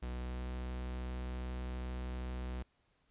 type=tone with pitch glide; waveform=45% pulse; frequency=61.74 to 62.53 Hz; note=B1 to B1; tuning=0 to +22 cents; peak=-38 dBFS; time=0.02-2.63 s; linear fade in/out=10 ms; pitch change=+22 cents; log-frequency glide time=0.13-0.46 s; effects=pink hiss -75 dBFS RMS until 3.1 s + resampled to 8000 Hz